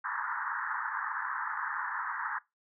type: band-pass noise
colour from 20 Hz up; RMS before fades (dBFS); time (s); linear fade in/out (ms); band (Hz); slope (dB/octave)
white; -35; 0.04-2.39; 10; 860 to 1800; 96
effects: noise-tail reverb RT60 0.2 s tail -21 dB re dry